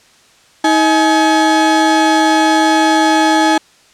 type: tone pair together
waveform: 35% pulse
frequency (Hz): 317.3 / 847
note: D#4 / G#5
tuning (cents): +34 / +34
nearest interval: octave + perfect fourth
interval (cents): 1700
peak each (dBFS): -10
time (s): 0.64-3.58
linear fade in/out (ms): 5
effects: white hiss -48 dBFS RMS until 3.93 s + low-pass 7000 Hz 12 dB/octave